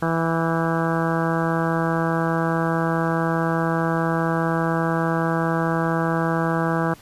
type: harmonic tone with a mistuned harmonic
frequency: 164.81 Hz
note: E3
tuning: in tune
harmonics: 1 / 2 / 3 / 4 / 5 / 6 / 7 / 8 / 9 / 10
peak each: -23 / -26 / -28 / -29 / -30 / -31 / -31 / -32 / -33 / -33 dBFS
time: 0.02-6.94 s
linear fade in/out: 5 ms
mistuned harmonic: 10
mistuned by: -47 cents
effects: pink hiss -48 dBFS RMS until 7.01 s + resampled to 32000 Hz